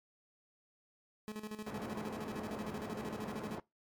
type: tone with tremolo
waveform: 30% pulse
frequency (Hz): 213.8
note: A3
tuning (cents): -49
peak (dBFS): -37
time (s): 1.28-3.58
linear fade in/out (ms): 0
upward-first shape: square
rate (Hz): 13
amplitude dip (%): 70
type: band-pass noise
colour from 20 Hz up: pink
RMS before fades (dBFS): -44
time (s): 1.67-3.6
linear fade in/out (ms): 2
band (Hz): 140 to 1100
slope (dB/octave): 12
effects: noise-tail reverb RT60 0.2 s tail -22 dB re dry + MP3 96 kbps